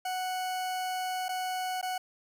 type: tone with dropouts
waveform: 40% pulse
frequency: 740 Hz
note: F#5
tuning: in tune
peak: -30 dBFS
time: 0.05-1.98 s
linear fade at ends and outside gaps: 5 ms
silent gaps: 1.284-1.29 / 1.814-1.827 s
effects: none